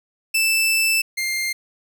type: tone pair in turn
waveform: sawtooth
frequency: 2645 / 2108 Hz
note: E7 / C7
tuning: +5 / +12 cents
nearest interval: major third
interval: 393 cents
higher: first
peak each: -13 / -18 dBFS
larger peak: first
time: 0.34-1.02 / 1.17-1.53 s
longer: first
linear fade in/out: 10 ms
effects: 9-bit